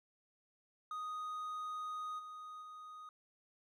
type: tone with level steps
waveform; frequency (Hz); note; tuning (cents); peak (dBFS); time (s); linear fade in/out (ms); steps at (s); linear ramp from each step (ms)
triangle; 1244.5; D#6; 0; -38 / -45 / -47; 0.91-3.09; 2; 2.18 / 2.61; 20
effects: none